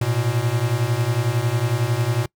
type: beating tone pair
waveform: square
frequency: 112.5 / 123.5 Hz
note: A2 / B2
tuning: +39 / 0 cents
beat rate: 11 Hz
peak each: -23 / -22 dBFS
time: 0.01-2.26 s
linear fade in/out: 5 ms
effects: noise-tail reverb RT60 0.1 s tail -24 dB re dry